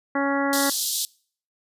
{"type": "harmonic tone", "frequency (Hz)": 278.5, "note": "C#4", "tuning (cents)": 8, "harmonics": [1, 2, 3, 4, 5, 6, 7], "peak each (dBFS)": [-24, -27, -29, -30, -31, -32, -32], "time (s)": [0.15, 0.7], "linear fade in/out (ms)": 5}
{"type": "high-pass noise", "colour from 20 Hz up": "pink", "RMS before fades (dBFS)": -25, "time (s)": [0.53, 1.05], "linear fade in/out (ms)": 0, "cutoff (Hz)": 3600, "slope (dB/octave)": 48}
{"effects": ["noise-tail reverb RT60 0.5 s tail -25 dB re dry", "resampled to 32000 Hz"]}